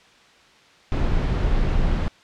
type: noise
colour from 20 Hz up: brown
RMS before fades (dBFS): -20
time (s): 0.92-2.08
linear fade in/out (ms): 0
effects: white hiss -52 dBFS RMS until 2.23 s + low-pass 4000 Hz 12 dB/octave